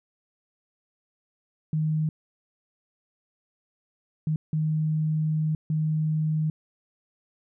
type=tone bursts at uneven times; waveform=sine; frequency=155.56 Hz; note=D#3; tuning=in tune; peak=-22 dBFS; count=4; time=1.73-2.09 / 4.27-4.36 / 4.53-5.55 / 5.7-6.5 s; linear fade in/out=2 ms; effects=none